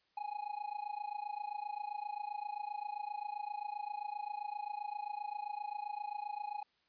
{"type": "tone with amplitude modulation", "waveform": "triangle", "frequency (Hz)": 830.6, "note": "G#5", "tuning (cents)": 0, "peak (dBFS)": -33, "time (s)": [0.17, 6.63], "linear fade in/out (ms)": 5, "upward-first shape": "sine", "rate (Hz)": 27.6, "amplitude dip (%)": 90, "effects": ["white hiss -75 dBFS RMS until 6.88 s", "resampled to 11025 Hz"]}